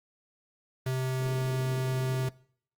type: tone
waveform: square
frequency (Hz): 130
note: C3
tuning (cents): -11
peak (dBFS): -28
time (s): 0.86-2.29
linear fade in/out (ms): 5
type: band-pass noise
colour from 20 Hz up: white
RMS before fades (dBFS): -45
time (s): 1.19-2.3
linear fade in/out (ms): 20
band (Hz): 120 to 480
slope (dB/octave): 96
effects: noise-tail reverb RT60 0.6 s tail -23 dB re dry + Opus 24 kbps